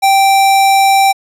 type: tone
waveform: square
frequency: 782 Hz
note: G5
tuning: 4 cents flat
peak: -7 dBFS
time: 0.02-1.13 s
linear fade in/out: 20 ms
effects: resampled to 32000 Hz

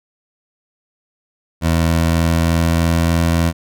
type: tone with pitch glide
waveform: 20% pulse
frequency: 82.41 to 83.66 Hz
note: E2 to E2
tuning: 0 to +26 cents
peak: -8 dBFS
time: 1.61-3.53 s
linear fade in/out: 50 ms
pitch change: +26 cents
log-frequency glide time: 1.73-3.16 s
effects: none

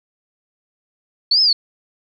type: linear two-way sweep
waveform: sine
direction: up then down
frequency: 4303 to 5274 to 4303 Hz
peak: -11 dBFS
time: 1.31-1.53 s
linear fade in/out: 5 ms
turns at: 1.41 s
effects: none

